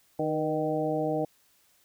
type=harmonic tone with a mistuned harmonic; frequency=154.3 Hz; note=D#3; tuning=14 cents flat; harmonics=1 / 2 / 3 / 4 / 5; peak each=-35 / -31 / -31 / -31 / -34 dBFS; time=0.19-1.25 s; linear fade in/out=5 ms; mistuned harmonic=3; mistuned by=+51 cents; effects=white hiss -65 dBFS RMS until 1.84 s